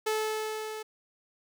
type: tone with level ramp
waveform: sawtooth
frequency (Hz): 433.8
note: A4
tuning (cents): -25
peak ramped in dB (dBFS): -22 to -33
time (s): 0.06-0.83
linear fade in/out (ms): 10
effects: none